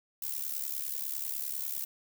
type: noise with amplitude modulation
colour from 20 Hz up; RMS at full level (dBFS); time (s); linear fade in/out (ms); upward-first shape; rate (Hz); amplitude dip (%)
violet; -32; 0.22-1.85; 5; sine; 70; 85
effects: none